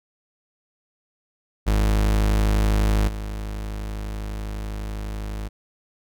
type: tone with level steps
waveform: 40% pulse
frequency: 52 Hz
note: G#1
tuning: 3 cents sharp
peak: -16 / -27 dBFS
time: 1.66-5.49 s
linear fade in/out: 20 ms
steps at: 3.07 s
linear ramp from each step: 20 ms
effects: none

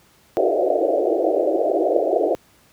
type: band-pass noise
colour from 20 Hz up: white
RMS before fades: -19 dBFS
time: 0.37-2.35 s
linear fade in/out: 0 ms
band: 310 to 710 Hz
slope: 96 dB/octave
effects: pink hiss -55 dBFS RMS until 2.72 s + high-pass 60 Hz 12 dB/octave

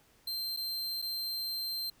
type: tone with dropouts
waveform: 45% pulse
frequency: 4143 Hz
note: C8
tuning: 18 cents flat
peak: -33 dBFS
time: 0.27-1.9 s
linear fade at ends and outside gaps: 5 ms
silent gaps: 0.565-0.571 / 1.018-1.023 s
effects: pink hiss -65 dBFS RMS until 2 s

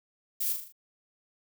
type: noise with echo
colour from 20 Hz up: violet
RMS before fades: -30 dBFS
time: 0.4-0.53 s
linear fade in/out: 10 ms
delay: 39 ms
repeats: 5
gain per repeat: -5 dB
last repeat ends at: 0.725 s
effects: none

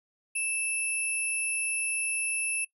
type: tone pair together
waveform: sine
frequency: 2637 / 10548 Hz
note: E7 / E9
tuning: 0 / 0 cents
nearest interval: 2 octaves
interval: 2400 cents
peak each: -28 / -28 dBFS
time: 0.35-2.65 s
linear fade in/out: 10 ms
effects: noise-tail reverb RT60 0.1 s tail -22 dB re dry + tanh soft clip ceiling -24 dBFS

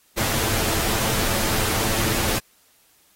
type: noise with comb filter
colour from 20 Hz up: pink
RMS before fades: -23 dBFS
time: 0.17-2.39 s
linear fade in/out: 10 ms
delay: 9 ms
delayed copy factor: +0.5
effects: white hiss -59 dBFS RMS until 3.15 s + AAC 48 kbps

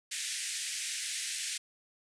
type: band-pass noise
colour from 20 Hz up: white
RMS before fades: -37 dBFS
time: 0.11-1.58 s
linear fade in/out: 10 ms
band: 1700 to 9600 Hz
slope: 48 dB/octave
effects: none

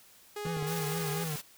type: tone with pitch glide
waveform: sawtooth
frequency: 415.3 to 411.5 Hz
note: G#4 to G#4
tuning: 0 to -16 cents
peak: -32 dBFS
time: 0.36-1.24 s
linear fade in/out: 5 ms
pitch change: -16 cents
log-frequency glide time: 0.86-1.06 s
type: tone with vibrato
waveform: square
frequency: 158.4 Hz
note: D#3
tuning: 31 cents sharp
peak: -34 dBFS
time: 0.45-1.36 s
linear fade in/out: 2 ms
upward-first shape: triangle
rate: 4.2 Hz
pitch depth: 120 cents each way
type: clicks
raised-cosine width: 2 ms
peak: -29 dBFS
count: 3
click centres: 0.466 / 0.569 / 0.626 s
type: noise with tremolo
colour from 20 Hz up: white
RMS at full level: -39 dBFS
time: 0.66-1.42 s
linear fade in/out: 20 ms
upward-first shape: sine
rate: 20 Hz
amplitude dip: 25%
effects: white hiss -58 dBFS RMS until 1.57 s

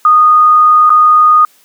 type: tone with dropouts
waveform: sine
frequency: 1234 Hz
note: D#6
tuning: 15 cents flat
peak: -3 dBFS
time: 0.05-1.45 s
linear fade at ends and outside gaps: 2 ms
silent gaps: 0.895-0.902 s
effects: white hiss -48 dBFS RMS until 1.64 s + high-pass 200 Hz 12 dB/octave

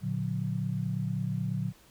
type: chord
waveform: sine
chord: Bb augmented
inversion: none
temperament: just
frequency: 116.54 / 145.68 / 182.1 Hz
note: Bb2 / D3 / F#3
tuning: 0 / -14 / -27 cents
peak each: -33 dBFS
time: 0.01-1.73 s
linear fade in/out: 50 ms
effects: pink hiss -59 dBFS RMS until 1.9 s

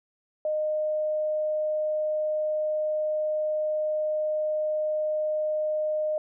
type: tone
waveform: sine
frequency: 614 Hz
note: D#5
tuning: 23 cents flat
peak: -24 dBFS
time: 0.45-6.18 s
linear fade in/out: 2 ms
effects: none

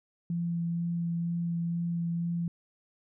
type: tone with vibrato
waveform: sine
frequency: 170 Hz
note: F3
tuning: 46 cents flat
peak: -28 dBFS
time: 0.3-2.48 s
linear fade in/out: 2 ms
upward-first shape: sine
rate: 2.1 Hz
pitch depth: 10 cents each way
effects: none

